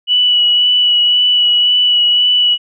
sine tone with vibrato, 2947 Hz, F#7, 8 cents flat, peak -8 dBFS, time 0.07-2.58 s, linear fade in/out 50 ms, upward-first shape sine, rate 1.9 Hz, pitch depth 14 cents each way, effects none

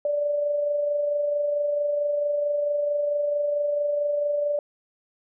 sine tone with amplitude modulation, 584 Hz, D5, 10 cents flat, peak -20 dBFS, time 0.05-4.59 s, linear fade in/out 2 ms, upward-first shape sine, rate 24.5 Hz, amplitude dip 35%, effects none

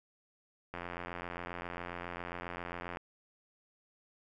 click train, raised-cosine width 0.5 ms, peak -25 dBFS, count 196, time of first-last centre 0.74-2.971 s, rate 87.4 Hz, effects none

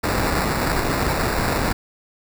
pink noise with sample-and-hold, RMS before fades -21 dBFS, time 0.03-1.73 s, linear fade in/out 10 ms, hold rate 3150 Hz, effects none

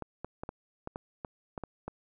clicks, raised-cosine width 1 ms, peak -23 dBFS, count 10, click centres 0.023 / 0.246 / 0.435 / 0.491 / 0.874 / 0.959 / 1.248 / 1.578 / 1.637 / 1.88 s, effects none

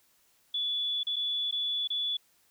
sine tone with dropouts, 3437 Hz, A7, 41 cents flat, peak -28 dBFS, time 0.54-2.17 s, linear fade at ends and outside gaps 5 ms, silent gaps 1.033-1.068 / 1.16-1.164 / 1.512-1.524 / 1.875-1.902 s, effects white hiss -67 dBFS RMS until 2.5 s

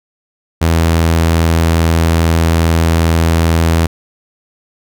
sawtooth tone, 82.41 Hz, E2, in tune, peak -5 dBFS, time 0.61-3.87 s, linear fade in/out 10 ms, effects none

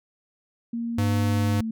sine tone with pitch glide, 233.1 to 223.6 Hz, A#3 to A3, 0 to +28 cents, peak -26 dBFS, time 0.73-1.71 s, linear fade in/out 5 ms, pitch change -72 cents, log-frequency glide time 1.26-1.54 s
square tone, 100.9 Hz, G#2, 49 cents flat, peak -22 dBFS, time 0.98-1.61 s, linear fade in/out 5 ms
effects none

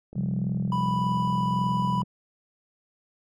click train, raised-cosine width 2 ms, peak -30 dBFS, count 74, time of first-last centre 0.13-2.031 s, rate 38.4 Hz
sine chord, C suspended fourth, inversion none, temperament just, 130.81 / 174.42 / 196.22 Hz, C3 / F3 / G3, 0 / -2 / +2 cents, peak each -29 dBFS, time 0.15-2.04 s, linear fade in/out 20 ms
triangle tone, 987.8 Hz, B5, in tune, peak -24 dBFS, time 0.72-2.02 s, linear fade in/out 2 ms
effects none

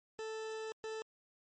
40% pulse tone bursts at uneven times, 440 Hz, A4, in tune, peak -39 dBFS, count 2, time 0.19-0.72 / 0.84-1.02 s, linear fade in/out 0 ms, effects MP3 32 kbps

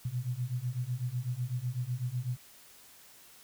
sine beating tone pair, 120 / 128 Hz, B2 / C3, -49 / -38 cents, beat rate 8 Hz, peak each -35 / -34 dBFS, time 0.05-2.37 s, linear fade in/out 5 ms, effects white hiss -56 dBFS RMS until 3.43 s

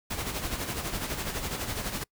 pink noise with tremolo, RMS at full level -31 dBFS, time 0.1-2.04 s, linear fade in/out 10 ms, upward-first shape sine, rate 12 Hz, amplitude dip 55%, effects noise-tail reverb RT60 0.1 s tail -26 dB re dry

